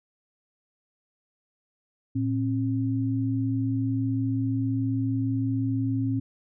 sine tone pair together, 113.2 / 268.5 Hz, A2 / C4, +50 / +45 cents, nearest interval octave + minor third, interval 1495 cents, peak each -26 dBFS, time 2.15-6.2 s, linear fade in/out 10 ms, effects none

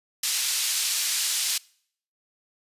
pink band-pass noise, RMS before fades -26 dBFS, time 0.23-1.58 s, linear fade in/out 5 ms, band 3900 to 11000 Hz, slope 12 dB/octave, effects noise-tail reverb RT60 0.6 s tail -24 dB re dry + resampled to 32000 Hz

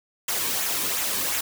white noise with flanger, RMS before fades -26 dBFS, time 0.28-1.41 s, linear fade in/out 5 ms, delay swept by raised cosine 0.2 to 1.5 ms, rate 2.8 Hz, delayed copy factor -0.5, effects none

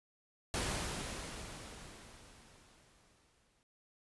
pink noise with exponential decay, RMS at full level -35 dBFS, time 0.54-3.63 s, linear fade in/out 0 ms, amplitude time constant 670 ms, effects resampled to 24000 Hz

